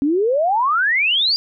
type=exponential sweep; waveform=sine; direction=up; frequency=269.7 to 4892 Hz; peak=-14 dBFS; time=0.02-1.36 s; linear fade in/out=0 ms; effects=none